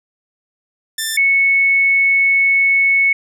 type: tone pair in turn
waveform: 10% pulse / sine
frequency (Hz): 1778 / 2207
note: A6 / C#7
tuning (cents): +18 / -8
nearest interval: major third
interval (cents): 374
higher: second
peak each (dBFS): -10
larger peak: neither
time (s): 0.98-1.17 / 1.17-3.13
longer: second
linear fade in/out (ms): 5
effects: none